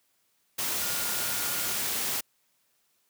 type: tone in noise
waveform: sine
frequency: 1422 Hz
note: F6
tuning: 31 cents sharp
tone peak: -41 dBFS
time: 0.82-1.76 s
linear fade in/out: 10 ms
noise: white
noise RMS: -30 dBFS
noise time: 0.58-2.21 s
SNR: -14 dB
effects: white hiss -71 dBFS RMS until 3.09 s + high-pass 80 Hz 12 dB/octave

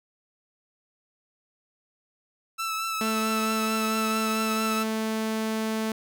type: tone with vibrato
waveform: sawtooth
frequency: 1318.5 Hz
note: E6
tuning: in tune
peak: -24 dBFS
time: 2.58-4.84 s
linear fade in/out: 20 ms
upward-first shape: triangle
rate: 4.5 Hz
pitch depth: 27 cents each way
type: tone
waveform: sawtooth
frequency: 220 Hz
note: A3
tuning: in tune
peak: -22 dBFS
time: 3.01-5.92 s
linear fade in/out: 2 ms
effects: none

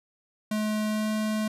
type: tone with pitch glide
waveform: square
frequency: 213.8 to 215.3 Hz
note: A3 to A3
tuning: -49 to -37 cents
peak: -26 dBFS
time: 0.51-1.48 s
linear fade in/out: 5 ms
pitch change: +12 cents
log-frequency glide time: 0.88-1.1 s
effects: resampled to 32000 Hz

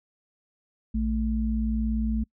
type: tone pair together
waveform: sine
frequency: 58.41 / 220 Hz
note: A#1 / A3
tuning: +4 / 0 cents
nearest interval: octave + major seventh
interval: 2296 cents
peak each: -26 dBFS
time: 0.94-2.24 s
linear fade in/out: 10 ms
effects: noise-tail reverb RT60 0.1 s tail -26 dB re dry

